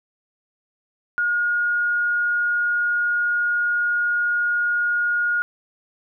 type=tone; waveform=sine; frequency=1433 Hz; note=F6; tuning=44 cents sharp; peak=-18 dBFS; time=1.18-5.42 s; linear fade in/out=0 ms; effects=none